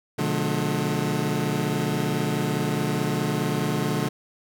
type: chord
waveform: 25% pulse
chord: B diminished seventh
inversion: none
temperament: just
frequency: 123.47 / 148.16 / 177.8 / 213.4 Hz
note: B2 / D3 / F3 / Ab3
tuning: 0 / +16 / +31 / +47 cents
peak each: -27 / -23 / -26 / -25 dBFS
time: 0.18-4.09 s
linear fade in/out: 10 ms
effects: none